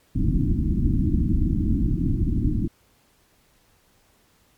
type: low-pass noise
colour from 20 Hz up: pink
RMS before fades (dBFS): -21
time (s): 0.15-2.68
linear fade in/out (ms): 10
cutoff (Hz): 330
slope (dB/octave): 96
effects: pink hiss -61 dBFS RMS until 4.57 s + MP3 96 kbps